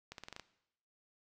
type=accelerating click train; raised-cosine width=0.2 ms; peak=-28 dBFS; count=7; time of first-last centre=0.12-0.397 s; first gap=62 ms; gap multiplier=0.88; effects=noise-tail reverb RT60 0.8 s tail -17 dB re dry